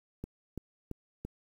click train, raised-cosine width 3 ms, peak -25 dBFS, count 4, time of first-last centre 0.24-1.25 s, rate 2.97 Hz, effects 9-bit

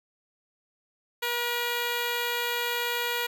5% pulse tone with notch filter, 479.1 Hz, A#4, 47 cents sharp, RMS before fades -29 dBFS, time 1.22-3.27 s, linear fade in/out 10 ms, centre 5500 Hz, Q 1.2, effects none

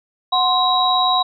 sine tone cluster, 736 / 1046 / 3852 Hz, F#5 / C6 / B7, -9 / -1 / -44 cents, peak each -18 dBFS, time 0.32-1.23 s, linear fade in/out 10 ms, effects none

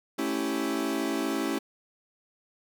40% pulse chord, A dominant seventh, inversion none, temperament equal, 220 / 277.2 / 329.6 / 392 Hz, A3 / C#4 / E4 / G4, 0 / 0 / 0 / 0 cents, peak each -35 / -30 / -31 / -34 dBFS, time 0.18-1.59 s, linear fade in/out 10 ms, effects none

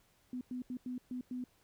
sine tone bursts at uneven times, 250.3 Hz, B3, 23 cents sharp, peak -37 dBFS, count 6, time 0.33-0.41 / 0.51-0.62 / 0.7-0.77 / 0.86-0.98 / 1.11-1.21 / 1.31-1.44 s, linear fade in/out 2 ms, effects pink hiss -70 dBFS RMS until 1.63 s

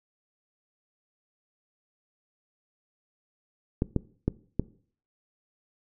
clicks, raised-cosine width 3 ms, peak -11 dBFS, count 4, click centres 3.821 / 3.963 / 4.28 / 4.596 s, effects noise-tail reverb RT60 0.5 s tail -20 dB re dry

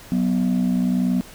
sine tone pair together, 185.77 / 246.9 Hz, F#3 / B3, +7 / 0 cents, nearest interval perfect fourth, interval 493 cents, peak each -18 dBFS, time 0.12-1.21 s, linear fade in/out 0 ms, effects tanh soft clip ceiling -14 dBFS + pink hiss -43 dBFS RMS until 1.34 s

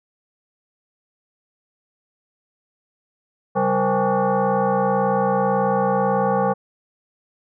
sine tone with frequency modulation, 135.9 Hz, C#3, 34 cents flat, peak -16 dBFS, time 3.55-6.54 s, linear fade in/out 20 ms, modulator 330 Hz, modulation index 2.8, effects none

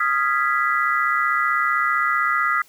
sine chord, F half-diminished seventh, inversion third, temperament equal with one note detuned, 1244.5 / 1380.1 / 1661.2 / 1975.5 Hz, Eb6 / F6 / Ab6 / Cb7, 0 / -21 / 0 / 0 cents, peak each -21 / -23 / -27 / -23 dBFS, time 0-2.62 s, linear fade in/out 5 ms, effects white hiss -53 dBFS RMS until 2.68 s

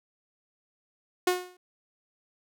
sawtooth tone with exponential decay, 362 Hz, F#4, 38 cents flat, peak -16 dBFS, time 1.27-1.57 s, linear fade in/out 5 ms, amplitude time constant 65 ms, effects none

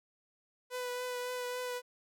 sawtooth tone with vibrato, 496.6 Hz, B4, 9 cents sharp, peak -32 dBFS, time 0.7-1.82 s, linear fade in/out 50 ms, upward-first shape triangle, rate 3.6 Hz, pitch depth 19 cents each way, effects none

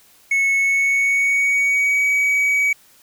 triangle tone with pitch glide, 2200 to 2268 Hz, C#7 to C#7, -14 to +39 cents, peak -13 dBFS, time 0.31-2.73 s, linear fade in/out 5 ms, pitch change +53 cents, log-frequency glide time 0.56-2.05 s, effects white hiss -52 dBFS RMS until 3.02 s

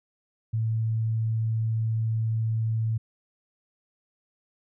sine tone, 111.8 Hz, A2, 28 cents sharp, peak -23 dBFS, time 0.53-2.98 s, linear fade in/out 10 ms, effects none

